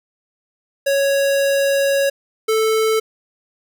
square tone pair in turn, 554.4 / 440 Hz, C#5 / A4, 0 / 0 cents, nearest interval major third, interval 400 cents, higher first, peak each -15 dBFS, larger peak neither, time 0.86-2.1 / 2.48-3 s, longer first, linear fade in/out 10 ms, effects none

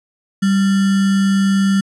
sine tone with sample-and-hold, 195.3 Hz, G3, 6 cents flat, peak -11 dBFS, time 0.42-1.81 s, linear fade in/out 10 ms, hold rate 1575 Hz, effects resampled to 24000 Hz

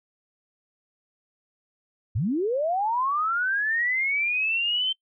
sine linear sweep, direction up, 82.9 to 3115 Hz, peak -22 dBFS, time 2.15-4.93 s, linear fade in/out 10 ms, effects noise-tail reverb RT60 0.1 s tail -24 dB re dry

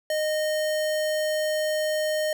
square tone, 616 Hz, D#5, 17 cents flat, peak -24 dBFS, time 0.1-2.33 s, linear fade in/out 2 ms, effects none

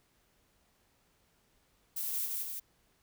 violet noise with echo, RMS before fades -36 dBFS, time 1.96-2.26 s, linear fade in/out 10 ms, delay 170 ms, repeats 2, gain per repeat -2 dB, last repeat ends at 2.6 s, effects pink hiss -71 dBFS RMS until 3.02 s

